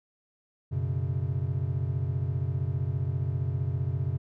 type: chord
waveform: triangle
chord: F# suspended fourth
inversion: none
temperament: equal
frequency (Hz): 92.5 / 123.47 / 138.59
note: F#2 / B2 / C#3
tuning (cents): 0 / 0 / 0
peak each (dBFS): -29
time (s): 0.71-4.18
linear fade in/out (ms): 20
effects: none